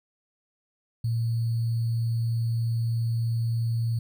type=tone with sample-and-hold; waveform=sine; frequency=115.4 Hz; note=A#2; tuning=17 cents flat; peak=-23 dBFS; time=1.04-3.99 s; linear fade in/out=5 ms; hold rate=4410 Hz; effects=none